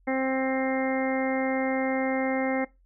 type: harmonic tone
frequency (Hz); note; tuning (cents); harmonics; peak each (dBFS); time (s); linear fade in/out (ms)
263.7; C4; +14; 1 / 2 / 3 / 4 / 5 / 6 / 7 / 8; -27 / -29 / -32 / -42 / -41 / -43 / -38 / -35; 0.07-2.65; 10
effects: noise-tail reverb RT60 0.2 s tail -19 dB re dry + added 44 Hz sine -58 dBFS peak until 2.85 s